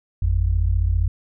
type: tone pair together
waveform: sine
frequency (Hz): 51.07 / 86.1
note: G#1 / F2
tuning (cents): -28 / -24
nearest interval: major sixth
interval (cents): 904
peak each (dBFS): -19 / -19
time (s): 0.22-1.08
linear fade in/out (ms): 5
effects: none